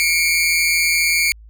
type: tone pair together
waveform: sawtooth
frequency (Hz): 2184 / 2349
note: C#7 / D7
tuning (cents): -26 / 0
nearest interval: minor second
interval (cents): 126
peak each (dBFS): -14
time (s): 0-1.32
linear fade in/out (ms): 0
effects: added 54 Hz sine -39 dBFS peak until 1.49 s